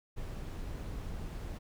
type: noise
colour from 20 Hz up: brown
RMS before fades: -40 dBFS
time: 0.16-1.59 s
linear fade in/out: 20 ms
effects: none